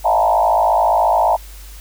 sine tone with frequency modulation, 784 Hz, G5, in tune, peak -11 dBFS, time 0.04-1.37 s, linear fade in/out 20 ms, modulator 54.4 Hz, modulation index 3, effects added 50 Hz sine -34 dBFS peak until 1.8 s + white hiss -42 dBFS RMS until 1.8 s

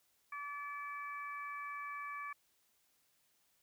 harmonic tone, 576 Hz, D5, 34 cents flat, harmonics 2 / 3 / 4, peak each -43 / -49 / -48 dBFS, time 0.32-2.33 s, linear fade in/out 5 ms, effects white hiss -75 dBFS RMS until 3.62 s

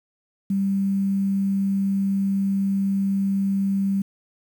sine tone with quantisation, 196 Hz, G3, in tune, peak -19 dBFS, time 0.5-4.02 s, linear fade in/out 5 ms, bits 8, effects none

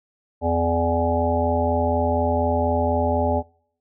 harmonic tone, 84.1 Hz, E2, 35 cents sharp, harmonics 1 / 3 / 5 / 7 / 9 / 10, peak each -24 / -26 / -27 / -23 / -28 / -26 dBFS, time 0.41-3.43 s, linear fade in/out 50 ms, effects noise-tail reverb RT60 0.6 s tail -24 dB re dry

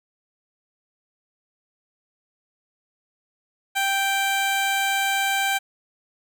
15% pulse tone, 784 Hz, G5, in tune, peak -14 dBFS, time 3.75-5.59 s, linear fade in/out 20 ms, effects none

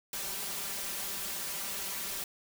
white noise with comb filter, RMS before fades -37 dBFS, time 0.13-2.24 s, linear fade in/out 2 ms, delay 5.1 ms, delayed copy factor +0.95, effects none

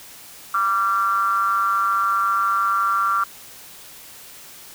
triangle ring-modulated tone, 102.7 Hz, G#2, 19 cents flat, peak -12 dBFS, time 0.54-3.24 s, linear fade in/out 5 ms, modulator 1270 Hz, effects white hiss -42 dBFS RMS until 4.74 s

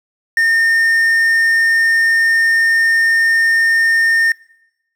triangle tone with quantisation, 1822 Hz, A#6, 40 cents flat, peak -8 dBFS, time 0.37-4.32 s, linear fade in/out 2 ms, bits 6, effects noise-tail reverb RT60 0.9 s tail -23 dB re dry

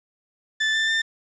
30% pulse tone with pitch steps, 1755 / 1774.4 / 1793.9 Hz, A6 / A6 / A6, -5 / +14 / +33 cents, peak -17 dBFS, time 0.6-1.02 s, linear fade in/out 10 ms, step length 140 ms, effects resampled to 16000 Hz + 8-bit

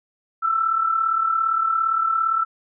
sine tone with amplitude modulation, 1329 Hz, E6, 14 cents sharp, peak -15 dBFS, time 0.42-2.45 s, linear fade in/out 20 ms, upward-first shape sine, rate 37.5 Hz, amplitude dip 60%, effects none

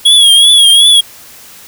square tone with vibrato, 3322 Hz, G#7, in tune, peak -3 dBFS, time 0.05-1.01 s, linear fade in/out 10 ms, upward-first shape triangle, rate 2.7 Hz, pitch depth 83 cents each way, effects white hiss -35 dBFS RMS until 1.67 s

